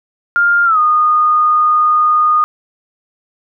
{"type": "tone with pitch glide", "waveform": "sine", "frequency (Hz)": [1403, 1228.5], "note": ["F6", "D#6"], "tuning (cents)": [8, -22], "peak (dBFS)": -8, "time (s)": [0.36, 2.44], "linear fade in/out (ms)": 0, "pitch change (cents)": -230, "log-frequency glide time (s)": [0.65, 0.79], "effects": []}